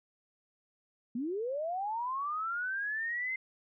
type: linear sweep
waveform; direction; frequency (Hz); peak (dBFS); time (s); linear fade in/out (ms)
sine; up; 223 to 2090; -32; 1.15-3.36; 5
effects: none